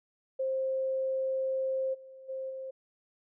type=tone with level steps; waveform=sine; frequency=528 Hz; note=C5; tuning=16 cents sharp; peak=-28 / -47 / -34 / -37 dBFS; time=0.39-2.71 s; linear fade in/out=10 ms; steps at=1.93 / 2.28 / 2.49 s; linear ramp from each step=20 ms; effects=none